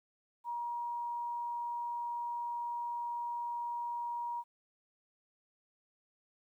sine tone, 951 Hz, A#5, 34 cents sharp, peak -35 dBFS, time 0.44-4.44 s, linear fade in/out 50 ms, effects 12-bit

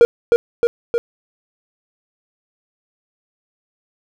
triangle tone with echo, 471.5 Hz, A#4, 20 cents sharp, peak -3 dBFS, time 0.01-0.05 s, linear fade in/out 0 ms, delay 310 ms, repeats 3, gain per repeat -3 dB, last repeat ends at 0.98 s, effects none

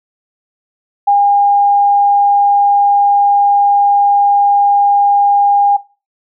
sine tone, 810 Hz, G#5, 43 cents flat, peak -6 dBFS, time 1.07-5.77 s, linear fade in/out 10 ms, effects noise-tail reverb RT60 0.3 s tail -18 dB re dry

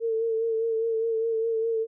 sine tone with vibrato, 451.7 Hz, A4, 45 cents sharp, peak -23 dBFS, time 0-1.87 s, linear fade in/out 50 ms, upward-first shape sine, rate 4.9 Hz, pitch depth 32 cents each way, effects none

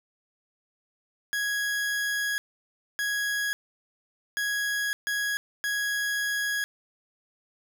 40% pulse tone bursts at uneven times, 1661.2 Hz, G#6, in tune, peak -25 dBFS, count 5, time 1.33-2.38 / 2.99-3.53 / 4.37-4.93 / 5.07-5.37 / 5.64-6.64 s, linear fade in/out 0 ms, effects 10-bit

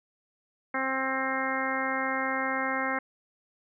harmonic tone, 264.8 Hz, C4, 21 cents sharp, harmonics 1 / 2 / 3 / 4 / 5 / 6 / 7 / 8, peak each -35 / -35 / -35 / -35 / -35 / -35 / -35 / -35 dBFS, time 0.74-2.99 s, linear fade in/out 5 ms, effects none

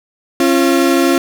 35% pulse tone pair together, 271.2 / 343.2 Hz, C#4 / F4, -38 / -30 cents, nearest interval major third, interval 408 cents, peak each -11 dBFS, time 0.4-1.18 s, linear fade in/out 2 ms, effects none

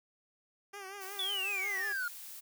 10% pulse tone with vibrato, 392 Hz, G4, in tune, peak -35 dBFS, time 0.73-1.93 s, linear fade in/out 10 ms, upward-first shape triangle, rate 5.5 Hz, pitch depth 88 cents each way
blue noise, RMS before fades -47 dBFS, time 1-2.41 s, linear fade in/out 20 ms
triangle exponential sweep, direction down, 3514 to 1400 Hz, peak -31 dBFS, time 1.19-2.08 s, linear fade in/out 2 ms
effects none

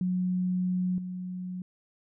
sine tone with level steps, 182.3 Hz, F#3, 25 cents flat, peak -25 / -33 dBFS, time 0.01-1.62 s, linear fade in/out 2 ms, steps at 0.98 s, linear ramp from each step 2 ms, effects none

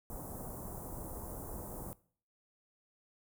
pink band-stop noise, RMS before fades -44 dBFS, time 0.1-1.93 s, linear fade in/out 0 ms, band 1000 to 9200 Hz, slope 24 dB/octave, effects noise-tail reverb RT60 0.5 s tail -20 dB re dry

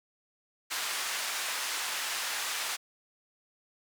pink band-pass noise, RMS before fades -34 dBFS, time 0.7-2.77 s, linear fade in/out 20 ms, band 1200 to 11000 Hz, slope 12 dB/octave, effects none

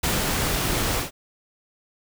pink noise with ADSR envelope, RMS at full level -22 dBFS, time 0.03-1.11 s, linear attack 9 ms, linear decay 180 ms, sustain -2 dB, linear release 130 ms, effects none

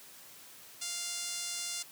5% pulse tone with band-pass filter, 698.5 Hz, F5, in tune, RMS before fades -38 dBFS, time 0.81-1.83 s, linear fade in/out 10 ms, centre 8300 Hz, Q 0.59, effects white hiss -53 dBFS RMS until 1.91 s + high-pass 80 Hz 12 dB/octave

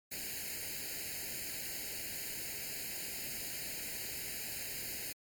white noise with comb filter, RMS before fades -41 dBFS, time 0.11-5.13 s, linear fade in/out 10 ms, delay 0.43 ms, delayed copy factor +1, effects MP3 96 kbps

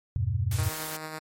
sine chord, E minor, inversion none, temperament equal, 82.41 / 98 / 123.47 Hz, E2 / G2 / B2, 0 / 0 / 0 cents, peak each -31 / -27 / -29 dBFS, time 0.16-0.69 s, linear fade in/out 0 ms
white noise, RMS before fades -37 dBFS, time 0.51-0.97 s, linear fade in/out 5 ms
5% pulse tone with tremolo, 156.4 Hz, D#3, 9 cents sharp, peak -23 dBFS, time 0.58-1.19 s, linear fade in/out 5 ms, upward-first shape sine, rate 9.1 Hz, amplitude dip 35%
effects MP3 64 kbps

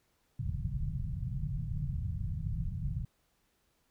white low-pass noise, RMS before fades -35 dBFS, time 0.39-3.05 s, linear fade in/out 5 ms, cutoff 160 Hz, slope 48 dB/octave, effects pink hiss -74 dBFS RMS until 3.9 s

